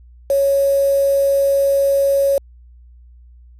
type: tone with quantisation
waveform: sine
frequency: 554 Hz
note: C#5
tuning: 1 cent flat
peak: -12 dBFS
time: 0.3-2.38 s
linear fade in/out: 2 ms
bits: 5
effects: added 60 Hz sine -41 dBFS peak until 3.59 s + resampled to 32000 Hz